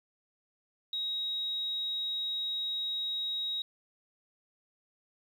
sine tone, 3800 Hz, A#7, 33 cents sharp, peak -31 dBFS, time 0.93-3.62 s, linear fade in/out 2 ms, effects 10-bit

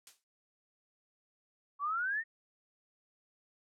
blue noise with exponential decay, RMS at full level -44 dBFS, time 0.07-0.24 s, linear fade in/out 1 ms, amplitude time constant 35 ms
sine exponential sweep, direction up, 1108.7 to 1877 Hz, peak -31 dBFS, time 1.79-2.24 s, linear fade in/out 50 ms
effects low-pass 8000 Hz 12 dB/octave

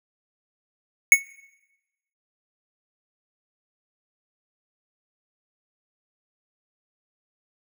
square tone with exponential decay, 2208 Hz, C#7, 7 cents flat, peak -5 dBFS, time 1.12-1.22 s, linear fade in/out 1 ms, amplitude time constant 20 ms, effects noise-tail reverb RT60 1.0 s tail -23 dB re dry

